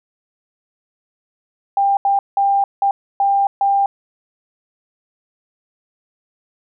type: tone bursts at uneven times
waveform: sine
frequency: 795 Hz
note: G5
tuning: 24 cents sharp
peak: -12 dBFS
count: 6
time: 1.77-1.97 / 2.05-2.19 / 2.37-2.64 / 2.82-2.91 / 3.2-3.47 / 3.61-3.86 s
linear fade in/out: 2 ms
effects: none